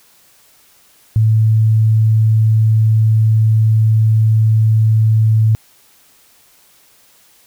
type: tone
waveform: sine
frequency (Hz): 110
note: A2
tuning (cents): 0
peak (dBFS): -8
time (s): 1.16-5.55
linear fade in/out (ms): 0
effects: white hiss -50 dBFS RMS until 7.46 s